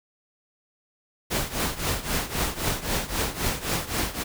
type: noise with tremolo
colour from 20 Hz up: pink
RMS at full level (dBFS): -24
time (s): 1.3-4.24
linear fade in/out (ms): 20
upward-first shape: triangle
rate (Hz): 3.8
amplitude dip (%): 85
effects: none